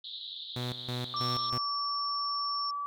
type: band-pass noise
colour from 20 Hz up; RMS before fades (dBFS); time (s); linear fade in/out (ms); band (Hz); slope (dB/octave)
pink; -42; 0.04-1.5; 5; 3400 to 4100; 96
type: tone with tremolo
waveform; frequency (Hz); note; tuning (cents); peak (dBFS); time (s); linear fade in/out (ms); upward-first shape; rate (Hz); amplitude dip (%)
sawtooth; 123.47; B2; 0; -29; 0.56-1.58; 5; square; 3.1; 80
type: tone with pitch glide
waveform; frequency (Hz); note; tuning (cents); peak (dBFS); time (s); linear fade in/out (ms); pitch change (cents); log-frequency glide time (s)
sine; 1174.7 to 1150.5; D6 to D6; 0 to -36; -32; 1.14-2.86; 0; -36; 1.44-1.67
type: tone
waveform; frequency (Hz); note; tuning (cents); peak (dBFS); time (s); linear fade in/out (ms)
sine; 5430; F8; -50; -33; 1.16-2.71; 10
effects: none